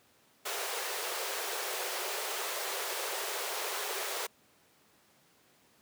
pink high-pass noise, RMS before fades -36 dBFS, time 0.45-4.27 s, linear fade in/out 10 ms, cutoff 370 Hz, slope 96 dB/octave, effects pink hiss -65 dBFS RMS until 5.81 s + high-pass 150 Hz 12 dB/octave

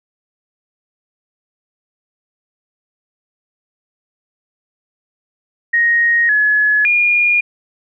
sine tone with pitch steps, 1872 / 1700 / 2426 Hz, A#6 / G#6 / D#7, +7 / +40 / -44 cents, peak -10 dBFS, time 5.73-7.41 s, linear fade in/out 10 ms, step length 560 ms, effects none

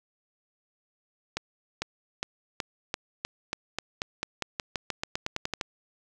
accelerating click train, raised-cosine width 0.2 ms, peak -12 dBFS, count 21, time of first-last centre 1.37-5.612 s, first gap 450 ms, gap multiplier 0.91, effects none

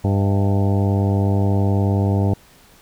harmonic tone with a mistuned harmonic, 99 Hz, G2, 18 cents sharp, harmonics 1 / 2 / 3 / 4 / 5 / 6 / 7 / 8 / 9, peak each -16 / -22 / -26 / -28 / -30 / -32 / -33 / -34 / -35 dBFS, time 0.04-2.34 s, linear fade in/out 5 ms, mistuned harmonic 6, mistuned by +78 cents, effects pink hiss -50 dBFS RMS until 2.81 s

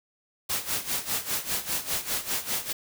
white noise with tremolo, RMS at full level -27 dBFS, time 0.49-2.73 s, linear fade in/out 10 ms, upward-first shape sine, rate 5 Hz, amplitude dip 80%, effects none

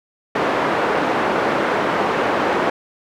pink band-pass noise, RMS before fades -19 dBFS, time 0.35-2.7 s, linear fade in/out 5 ms, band 340 to 1500 Hz, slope 12 dB/octave, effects none

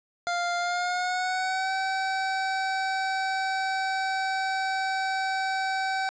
25% pulse tone with pitch glide, 698.5 to 766.1 Hz, F5 to G5, 0 to -40 cents, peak -22 dBFS, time 0.27-6.09 s, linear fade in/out 0 ms, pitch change +160 cents, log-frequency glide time 0.58-1.72 s, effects resampled to 16000 Hz + 9-bit

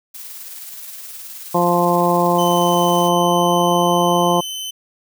blue noise with tremolo, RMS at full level -33 dBFS, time 0.14-3.09 s, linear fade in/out 10 ms, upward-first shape square, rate 19 Hz, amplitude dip 25%
harmonic tone, 174.61 Hz, F3, in tune, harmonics 1 / 2 / 3 / 4 / 5 / 6, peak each -20 / -20 / -20 / -20 / -20 / -20 dBFS, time 1.54-4.41 s, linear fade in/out 10 ms
sawtooth tone, 3049 Hz, G7, 49 cents flat, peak -22 dBFS, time 2.38-4.71 s, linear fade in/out 10 ms
effects none

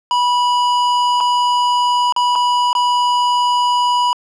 square tone with dropouts, 979 Hz, B5, 15 cents flat, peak -13 dBFS, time 0.11-4.13 s, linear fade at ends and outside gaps 1 ms, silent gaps 1.204-1.208 / 2.124-2.163 / 2.354-2.358 / 2.73-2.751 s, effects low-pass 5000 Hz 12 dB/octave

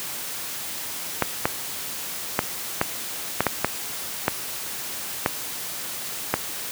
clicks, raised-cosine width 0.5 ms, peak -3 dBFS, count 10, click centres 1.223 / 1.455 / 2.391 / 2.814 / 3.406 / 3.467 / 3.646 / 4.281 / 5.261 / 6.34 s, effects white hiss -32 dBFS RMS until 6.71 s + high-pass 80 Hz 12 dB/octave

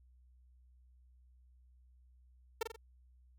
sawtooth tone with echo, 451.6 Hz, A4, 45 cents sharp, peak -28 dBFS, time 2.61-2.63 s, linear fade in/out 5 ms, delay 44 ms, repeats 3, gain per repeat -6 dB, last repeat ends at 2.762 s, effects added 62 Hz sine -61 dBFS peak until 3.38 s

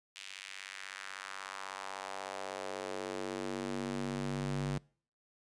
square tone with high-pass filter sweep, 48.13 Hz, G1, 31 cents flat, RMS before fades -40 dBFS, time 0.16-4.78 s, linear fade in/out 0 ms, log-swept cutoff 2800 to 130 Hz, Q 1.7, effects noise-tail reverb RT60 0.5 s tail -26 dB re dry + resampled to 22050 Hz

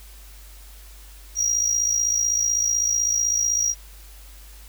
triangle tone with amplitude modulation, 5720 Hz, F8, 41 cents sharp, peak -15 dBFS, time 1.35-3.75 s, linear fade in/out 50 ms, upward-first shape sine, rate 55.9 Hz, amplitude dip 65%, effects added 50 Hz sine -42 dBFS peak until 4.68 s + white hiss -49 dBFS RMS until 4.68 s

